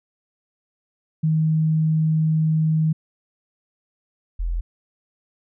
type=tone pair in turn; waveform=sine; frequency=157.7 / 42.44 Hz; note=D#3 / F1; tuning=+24 / -49 cents; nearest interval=octave + major seventh; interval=2273 cents; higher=first; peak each=-16 / -21 dBFS; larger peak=first; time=1.23-2.93 / 4.39-4.61 s; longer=first; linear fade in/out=10 ms; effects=none